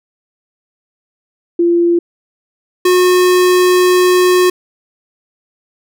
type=tone pair in turn; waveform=sine / square; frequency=343.6 / 362.9 Hz; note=F4 / F#4; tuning=-28 / -34 cents; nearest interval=minor second; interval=94 cents; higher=second; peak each=-8 dBFS; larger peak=neither; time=1.59-1.99 / 2.85-4.5 s; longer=second; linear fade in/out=5 ms; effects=none